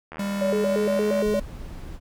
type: click train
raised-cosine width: 0.5 ms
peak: -22 dBFS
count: 88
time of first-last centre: 0.12-1.216 s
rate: 79.4 Hz
type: tone with pitch glide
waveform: square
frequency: 199.6 to 208.8 Hz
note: G3 to G#3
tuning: +32 to +10 cents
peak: -26 dBFS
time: 0.19-1.4 s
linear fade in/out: 5 ms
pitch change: +78 cents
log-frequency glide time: 0.45-1.11 s
type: tone with vibrato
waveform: sine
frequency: 491.9 Hz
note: B4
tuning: 7 cents flat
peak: -21 dBFS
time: 0.41-1.4 s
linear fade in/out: 10 ms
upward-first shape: square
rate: 4.3 Hz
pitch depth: 260 cents each way
type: noise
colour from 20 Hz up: brown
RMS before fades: -36 dBFS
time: 1.21-2 s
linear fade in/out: 50 ms
effects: none